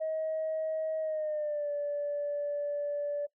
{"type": "tone with pitch glide", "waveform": "sine", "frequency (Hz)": [633, 580.5], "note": ["D#5", "D5"], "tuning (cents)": [30, -20], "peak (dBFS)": -29, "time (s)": [0, 3.27], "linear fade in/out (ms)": 20, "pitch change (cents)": -150, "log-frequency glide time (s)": [1, 1.71], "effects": ["noise-tail reverb RT60 0.1 s tail -20 dB re dry", "tanh soft clip ceiling -26 dBFS"]}